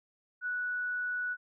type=tone; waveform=sine; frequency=1475 Hz; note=F#6; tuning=6 cents flat; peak=-31 dBFS; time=0.41-1.37 s; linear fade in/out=50 ms; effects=none